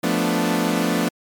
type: chord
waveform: sawtooth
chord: B half-diminished seventh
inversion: second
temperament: equal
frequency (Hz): 174.61 / 220 / 246.9 / 293.7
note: F3 / A3 / B3 / D4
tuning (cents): 0 / 0 / 0 / 0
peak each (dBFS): -20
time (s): 0.03-1.09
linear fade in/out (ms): 10
effects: MP3 96 kbps